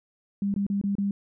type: tone with dropouts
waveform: sine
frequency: 200 Hz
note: G3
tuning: 35 cents sharp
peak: -23 dBFS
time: 0.42-1.11 s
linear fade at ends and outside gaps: 2 ms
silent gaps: 0.541-0.562 / 0.666-0.7 / 0.814-0.838 / 0.953-0.983 s
effects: none